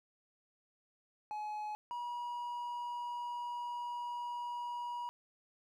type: tone pair in turn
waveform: triangle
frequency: 846 / 963 Hz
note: G#5 / B5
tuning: +32 / -44 cents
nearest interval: major second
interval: 224 cents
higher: second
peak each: -36 / -36 dBFS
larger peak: neither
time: 1.31-1.75 / 1.91-5.09 s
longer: second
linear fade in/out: 0 ms
effects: none